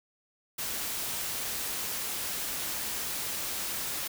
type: noise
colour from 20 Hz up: white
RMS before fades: -34 dBFS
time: 0.58-4.08 s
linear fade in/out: 10 ms
effects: none